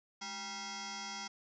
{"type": "tone with frequency modulation", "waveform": "sine", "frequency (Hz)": 2129, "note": "C7", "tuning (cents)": 30, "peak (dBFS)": -40, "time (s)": [0.21, 1.28], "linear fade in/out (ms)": 10, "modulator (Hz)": 585, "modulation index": 6.7, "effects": []}